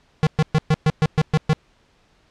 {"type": "tone bursts", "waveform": "square", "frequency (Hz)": 155.56, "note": "D#3", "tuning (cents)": 0, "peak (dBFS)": -14, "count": 9, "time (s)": [0.23, 1.532], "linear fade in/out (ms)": 0, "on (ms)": 38, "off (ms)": 120, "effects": ["pink hiss -59 dBFS RMS until 2.3 s", "low-pass 5000 Hz 12 dB/octave"]}